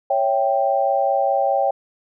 sine chord, C# diminished, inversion none, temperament equal, 554.4 / 659.3 / 784 Hz, C#5 / E5 / G5, 0 / 0 / 0 cents, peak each -20 / -23 / -19 dBFS, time 0.1-1.71 s, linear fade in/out 5 ms, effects none

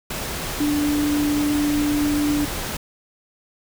sine tone in noise, 293.9 Hz, D4, 1 cent sharp, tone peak -18 dBFS, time 0.6-2.45 s, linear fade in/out 5 ms, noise pink, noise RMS -28 dBFS, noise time 0.1-2.77 s, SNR +7 dB, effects none

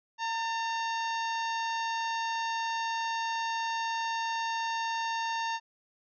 harmonic tone with a mistuned harmonic, 916 Hz, A#5, 31 cents flat, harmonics 1 / 2 / 3 / 4 / 5 / 6 / 7, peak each -31 / -37 / -41 / -43 / -45 / -47 / -48 dBFS, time 0.18-5.6 s, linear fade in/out 50 ms, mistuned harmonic 2, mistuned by -43 cents, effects none

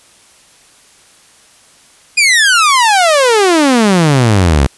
sawtooth exponential sweep, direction down, 2489 to 64 Hz, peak -3 dBFS, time 2.17-4.67 s, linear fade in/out 10 ms, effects white hiss -45 dBFS RMS until 4.77 s + resampled to 24000 Hz

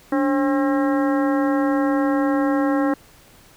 harmonic tone with a mistuned harmonic, 268.8 Hz, C4, 47 cents sharp, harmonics 1 / 2 / 3 / 4 / 5 / 6 / 7, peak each -18 / -24 / -28 / -30 / -32 / -34 / -35 dBFS, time 0.12-2.94 s, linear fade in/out 5 ms, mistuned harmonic 1, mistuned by +120 cents, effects pink hiss -50 dBFS RMS until 3.56 s

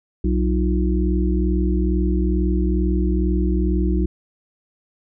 harmonic tone with a mistuned harmonic, 61.9 Hz, B1, 5 cents sharp, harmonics 1 / 3 / 5 / 6, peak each -18 / -23 / -25 / -26 dBFS, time 0.24-4.06 s, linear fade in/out 5 ms, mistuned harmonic 6, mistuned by -94 cents, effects none

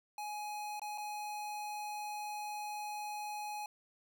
square tone with dropouts, 838 Hz, G#5, 15 cents sharp, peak -40 dBFS, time 0.18-3.66 s, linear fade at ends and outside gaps 2 ms, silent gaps 0.796-0.817 / 0.977-0.981 s, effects none

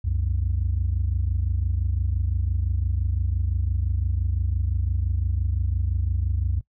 sine tone pair together, 65.2 / 91.05 Hz, C2 / F#2, -5 / -27 cents, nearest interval tritone, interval 578 cents, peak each -23 dBFS, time 0.04-6.61 s, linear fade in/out 10 ms, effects noise-tail reverb RT60 0.1 s tail -21 dB re dry + tanh soft clip ceiling -15 dBFS

